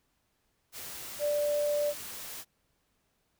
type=tone in noise; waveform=sine; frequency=587.3 Hz; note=D5; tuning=in tune; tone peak=-26 dBFS; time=1.19-1.94 s; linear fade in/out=50 ms; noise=white; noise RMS=-42 dBFS; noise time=0.72-2.45 s; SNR=+13 dB; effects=pink hiss -75 dBFS RMS until 3.39 s